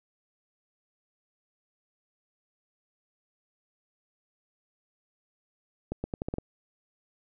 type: accelerating click train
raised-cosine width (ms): 2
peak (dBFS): -18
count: 7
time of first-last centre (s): 5.92-6.384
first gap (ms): 120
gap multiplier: 0.82
effects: none